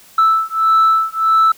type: beating tone pair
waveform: sine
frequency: 1316 / 1317.6 Hz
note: E6 / E6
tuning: -3 / -1 cents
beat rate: 1.6 Hz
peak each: -12 dBFS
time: 0.18-1.52 s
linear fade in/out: 5 ms
effects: tanh soft clip ceiling -6 dBFS + white hiss -45 dBFS RMS until 1.57 s